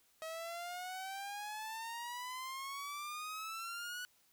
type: exponential sweep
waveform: sawtooth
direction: up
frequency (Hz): 636 to 1483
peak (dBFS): -38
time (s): 0.22-4.05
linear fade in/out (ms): 0
effects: white hiss -71 dBFS RMS until 4.32 s